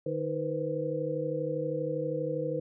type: tone cluster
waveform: sine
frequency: 151.7 / 315.5 / 478.5 / 511 Hz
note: D#3 / D#4 / A#4 / C5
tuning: -44 / +24 / +45 / -41 cents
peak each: -36 / -37 / -34 / -33 dBFS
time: 0.06-2.6 s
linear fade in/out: 5 ms
effects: none